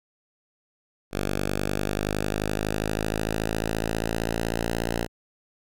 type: linear sweep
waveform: 5% pulse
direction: up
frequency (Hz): 49 to 57.8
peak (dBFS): -14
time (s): 1.11-5.08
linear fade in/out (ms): 50
effects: none